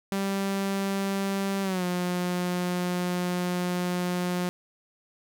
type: tone with pitch glide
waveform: sawtooth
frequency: 196 to 178.7 Hz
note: G3 to F3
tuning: 0 to +40 cents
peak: -22 dBFS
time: 0.12-4.49 s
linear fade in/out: 0 ms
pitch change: -160 cents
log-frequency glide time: 1.62-1.84 s
effects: none